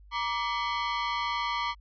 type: ring-modulated tone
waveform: sawtooth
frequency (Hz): 1059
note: C6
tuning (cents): +21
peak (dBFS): -21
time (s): 0.11-1.75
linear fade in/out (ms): 50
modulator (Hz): 111
effects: added 50 Hz sine -50 dBFS peak until 1.8 s + resampled to 11025 Hz